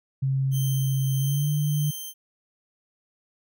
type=tone with pitch glide; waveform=sine; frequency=134.3 to 148.16 Hz; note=C3 to D3; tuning=+46 to +16 cents; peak=-21 dBFS; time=0.22-1.91 s; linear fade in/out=10 ms; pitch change=+170 cents; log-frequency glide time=1.17-1.49 s
type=tone with tremolo; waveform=5% pulse; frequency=3135 Hz; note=G7; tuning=1 cent flat; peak=-24 dBFS; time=0.51-2.14 s; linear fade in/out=50 ms; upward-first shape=triangle; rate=1.6 Hz; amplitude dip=40%
effects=none